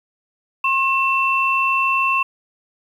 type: tone pair together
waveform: sine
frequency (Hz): 1073 / 2680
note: C6 / E7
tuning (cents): +43 / +28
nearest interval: octave + major third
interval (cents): 1585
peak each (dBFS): -18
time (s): 0.64-2.23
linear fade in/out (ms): 5
effects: 8-bit